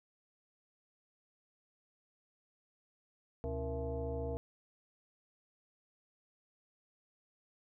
sine tone with frequency modulation, 270 Hz, C#4, 45 cents flat, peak -35 dBFS, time 3.44-4.37 s, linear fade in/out 0 ms, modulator 198 Hz, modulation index 1.9, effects none

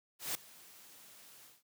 white noise with ADSR envelope, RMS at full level -35 dBFS, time 0.19-1.63 s, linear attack 160 ms, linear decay 3 ms, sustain -22 dB, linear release 180 ms, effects high-pass 100 Hz 12 dB/octave

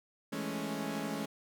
sawtooth chord, A major seventh, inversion second, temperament equal, 164.81 / 207.7 / 220 / 277.2 Hz, E3 / G#3 / A3 / C#4, 0 / 0 / 0 / 0 cents, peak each -39 / -36 / -38 / -35 dBFS, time 0.32-1.26 s, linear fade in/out 10 ms, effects none

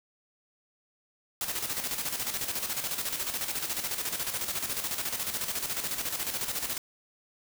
white noise with tremolo, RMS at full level -31 dBFS, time 1.41-6.78 s, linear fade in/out 2 ms, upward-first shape square, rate 14 Hz, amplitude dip 55%, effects none

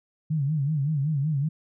sine tone with vibrato, 146.83 Hz, D3, in tune, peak -22 dBFS, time 0.3-1.49 s, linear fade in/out 10 ms, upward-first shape sine, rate 5.3 Hz, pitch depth 140 cents each way, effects none

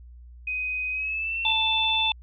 sine tone with pitch glide, 2507 to 2703 Hz, D#7 to E7, +12 to +43 cents, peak -26 dBFS, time 0.47-1.53 s, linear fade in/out 5 ms, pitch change +131 cents, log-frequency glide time 0.91-1.4 s
harmonic tone, 882 Hz, A5, 4 cents sharp, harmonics 1 / 3 / 4, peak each -28 / -26 / -23 dBFS, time 1.45-2.12 s, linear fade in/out 2 ms
effects added 60 Hz sine -43 dBFS peak until 2.22 s

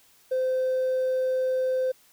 triangle tone with hard clipping, 516 Hz, C5, 24 cents flat, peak -22 dBFS, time 0.31-1.92 s, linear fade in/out 10 ms, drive 2 dB, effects white hiss -59 dBFS RMS until 2.12 s

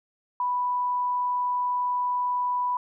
sine tone, 987.8 Hz, B5, in tune, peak -23 dBFS, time 0.4-2.77 s, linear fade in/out 2 ms, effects none

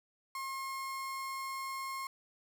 35% pulse tone, 1074 Hz, C6, 45 cents sharp, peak -36 dBFS, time 0.35-2.07 s, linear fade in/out 2 ms, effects none

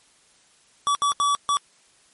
square tone bursts at uneven times, 1146 Hz, D6, 43 cents flat, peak -19 dBFS, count 4, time 0.87-0.95 / 1.02-1.12 / 1.2-1.35 / 1.49-1.57 s, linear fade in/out 0 ms, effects white hiss -58 dBFS RMS until 2.13 s + MP3 48 kbps

